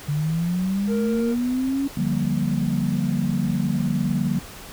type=linear sweep; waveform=sine; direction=up; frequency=143.2 to 280 Hz; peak=-20 dBFS; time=0.08-1.88 s; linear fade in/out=10 ms
type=tone; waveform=triangle; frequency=466.2 Hz; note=A#4; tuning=in tune; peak=-22 dBFS; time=0.87-1.36 s; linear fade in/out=50 ms
type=chord; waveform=sine; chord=G minor seventh; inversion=second; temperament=just; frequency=147 / 176.4 / 196 / 235.2 Hz; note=D3 / F3 / G3 / Bb3; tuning=+2 / +18 / 0 / +16 cents; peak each=-25 dBFS; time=1.97-4.39 s; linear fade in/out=5 ms
effects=tanh soft clip ceiling -9 dBFS + pink hiss -40 dBFS RMS until 4.72 s